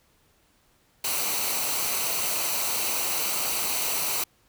white noise with comb filter, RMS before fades -27 dBFS, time 1.04-4.24 s, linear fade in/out 5 ms, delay 0.58 ms, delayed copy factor -0.55, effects pink hiss -64 dBFS RMS until 4.48 s

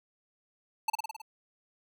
square tone with echo, 880 Hz, A5, in tune, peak -25 dBFS, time 0.88-0.9 s, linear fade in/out 5 ms, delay 53 ms, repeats 6, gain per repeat -3 dB, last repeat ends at 1.218 s, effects none

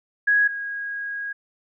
sine tone pair in turn, 1661.2 / 1643.1 Hz, G#6 / G#6, 0 / -19 cents, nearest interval unison, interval 19 cents, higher first, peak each -15 / -27 dBFS, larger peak first, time 0.27-0.48 / 0.48-1.33 s, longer second, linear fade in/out 10 ms, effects none

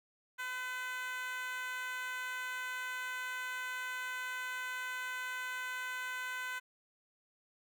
10% pulse tone with high-pass filter, 506 Hz, B4, 42 cents sharp, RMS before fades -40 dBFS, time 0.38-6.6 s, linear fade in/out 20 ms, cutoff 1300 Hz, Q 4.7, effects none

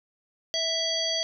harmonic tone with a mistuned harmonic, 659.3 Hz, E5, in tune, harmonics 1 / 3 / 5 / 7 / 9, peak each -32 / -38 / -29 / -29 / -35 dBFS, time 0.54-1.23 s, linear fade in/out 0 ms, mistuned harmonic 1, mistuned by -19 cents, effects none

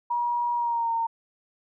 sine tone with pitch glide, 957 to 917 Hz, A#5 to A#5, +45 to -29 cents, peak -23 dBFS, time 0.1-1.07 s, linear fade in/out 10 ms, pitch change -74 cents, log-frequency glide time 0.55-0.93 s, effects none

